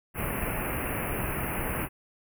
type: band-stop noise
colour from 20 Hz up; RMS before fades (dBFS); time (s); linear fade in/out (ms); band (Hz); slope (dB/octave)
pink; -31; 0.14-1.89; 50; 2800 to 9800; 96
effects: none